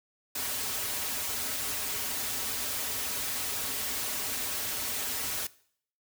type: noise with comb filter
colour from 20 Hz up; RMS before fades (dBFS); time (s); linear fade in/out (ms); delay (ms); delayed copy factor
white; -33; 0.35-5.47; 5; 5.8; -0.9
effects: noise-tail reverb RT60 0.6 s tail -20 dB re dry